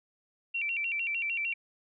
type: tone with vibrato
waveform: sine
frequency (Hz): 2527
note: D#7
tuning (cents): +26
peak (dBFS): -29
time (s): 0.54-1.54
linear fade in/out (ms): 10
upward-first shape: square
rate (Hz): 6.6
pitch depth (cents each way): 140
effects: none